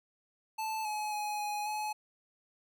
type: tone with pitch steps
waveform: square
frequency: 876 / 848 / 839 / 834 / 850 Hz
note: A5 / G#5 / G#5 / G#5 / G#5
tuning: -8 / +36 / +17 / +7 / +40 cents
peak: -34 dBFS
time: 0.58-1.93 s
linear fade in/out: 10 ms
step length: 270 ms
effects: none